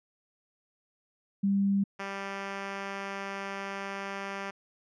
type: tone pair in turn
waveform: sine / 5% pulse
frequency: 198.1 / 196.85 Hz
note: G3 / G3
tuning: +18 / +8 cents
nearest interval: unison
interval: 10 cents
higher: first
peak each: -23 dBFS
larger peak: neither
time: 1.43-1.84 / 1.99-4.51 s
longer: second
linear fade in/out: 10 ms
effects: low-pass 4000 Hz 12 dB/octave